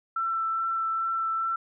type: tone with vibrato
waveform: sine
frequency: 1336 Hz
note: E6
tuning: 23 cents sharp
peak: -25 dBFS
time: 0.16-1.56 s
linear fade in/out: 5 ms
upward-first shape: sine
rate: 2.4 Hz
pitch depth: 10 cents each way
effects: none